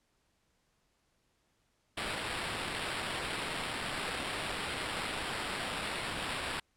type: noise with sample-and-hold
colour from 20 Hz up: blue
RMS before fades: -37 dBFS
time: 1.97-6.6 s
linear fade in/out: 5 ms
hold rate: 6300 Hz
effects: pink hiss -75 dBFS RMS until 6.76 s + low-pass 10000 Hz 12 dB/octave